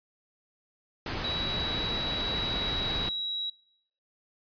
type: noise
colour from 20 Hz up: pink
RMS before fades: -33 dBFS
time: 1.06-3.09 s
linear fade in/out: 2 ms
type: tone with pitch glide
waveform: sine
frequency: 3895 to 3870 Hz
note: B7 to B7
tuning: -25 to -36 cents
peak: -30 dBFS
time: 1.24-3.5 s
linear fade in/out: 5 ms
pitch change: -11 cents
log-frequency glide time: 2.13-2.84 s
effects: noise-tail reverb RT60 0.8 s tail -24 dB re dry + resampled to 11025 Hz